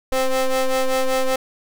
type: ring-modulated tone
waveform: 40% pulse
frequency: 261.6 Hz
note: C4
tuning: in tune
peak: -13 dBFS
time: 0.12-1.36 s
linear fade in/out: 5 ms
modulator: 259 Hz
effects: none